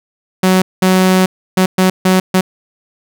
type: tone bursts at uneven times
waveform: sawtooth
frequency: 186.3 Hz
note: F#3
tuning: 12 cents sharp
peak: -4 dBFS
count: 6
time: 0.43-0.62 / 0.82-1.26 / 1.57-1.66 / 1.78-1.9 / 2.05-2.2 / 2.34-2.41 s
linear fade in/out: 5 ms
effects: none